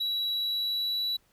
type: tone with pitch glide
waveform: triangle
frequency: 3906 to 3935 Hz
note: B7 to B7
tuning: -20 to -7 cents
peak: -26 dBFS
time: 0-1.17 s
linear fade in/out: 10 ms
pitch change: +13 cents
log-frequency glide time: 0.28-1.05 s
effects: pink hiss -67 dBFS RMS until 1.32 s